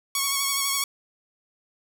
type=tone with vibrato; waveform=5% pulse; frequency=1108.7 Hz; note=C#6; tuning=in tune; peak=-11 dBFS; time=0.15-0.84 s; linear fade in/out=2 ms; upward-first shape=sine; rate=12 Hz; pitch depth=27 cents each way; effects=none